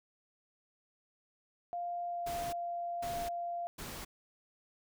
sine tone with pitch glide, 698.5 to 692.9 Hz, F5 to F5, 0 to -14 cents, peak -35 dBFS, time 1.73-3.67 s, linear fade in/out 0 ms, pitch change -14 cents, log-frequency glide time 2.08-2.26 s
pink noise bursts, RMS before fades -44 dBFS, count 3, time 2.26-4.05 s, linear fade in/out 10 ms, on 270 ms, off 490 ms
effects none

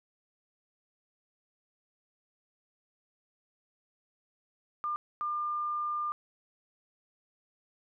sine tone bursts at uneven times, 1200 Hz, D6, 37 cents sharp, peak -30 dBFS, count 2, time 4.84-4.96 / 5.21-6.12 s, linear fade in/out 0 ms, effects none

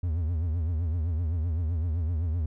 triangle tone with vibrato, 82.41 Hz, E2, in tune, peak -23 dBFS, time 0.03-2.46 s, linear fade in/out 5 ms, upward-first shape triangle, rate 7.8 Hz, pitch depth 170 cents each way, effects none

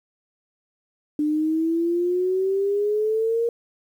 sine exponential sweep, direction up, 296.8 to 470.7 Hz, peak -19 dBFS, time 1.19-3.49 s, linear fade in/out 2 ms, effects 9-bit

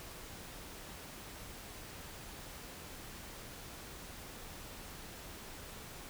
silence, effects pink hiss -49 dBFS RMS until 6.09 s

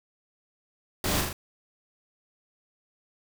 pink noise with echo, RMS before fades -28 dBFS, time 1.04-1.21 s, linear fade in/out 2 ms, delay 40 ms, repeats 3, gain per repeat -3 dB, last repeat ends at 1.33 s, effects none

